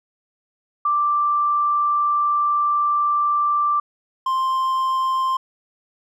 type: tone pair in turn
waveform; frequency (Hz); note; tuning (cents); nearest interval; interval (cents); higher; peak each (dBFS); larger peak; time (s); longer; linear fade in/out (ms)
sine / triangle; 1176 / 1048.7; D6 / C6; +2 / +4; major second; 198; first; -16; neither; 0.85-3.8 / 4.26-5.37; first; 5
effects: none